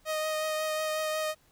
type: tone with vibrato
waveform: sawtooth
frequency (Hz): 622.3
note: D#5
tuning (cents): 0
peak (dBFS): -25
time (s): 0.05-1.35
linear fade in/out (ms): 50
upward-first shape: triangle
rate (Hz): 5.5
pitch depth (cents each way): 15
effects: pink hiss -65 dBFS RMS until 1.51 s